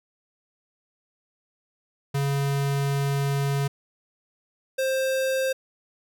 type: tone pair in turn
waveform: square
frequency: 139.8 / 527.8 Hz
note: C#3 / C5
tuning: +15 / +15 cents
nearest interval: octave + major seventh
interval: 2300 cents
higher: second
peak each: -23 dBFS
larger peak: neither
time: 2.14-3.68 / 4.78-5.53 s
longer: first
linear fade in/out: 10 ms
effects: none